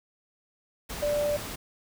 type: tone in noise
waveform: sine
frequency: 587.3 Hz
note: D5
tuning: in tune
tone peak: -24 dBFS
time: 1.02-1.37 s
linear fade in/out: 10 ms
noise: pink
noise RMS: -37 dBFS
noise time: 0.89-1.56 s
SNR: +10 dB
effects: none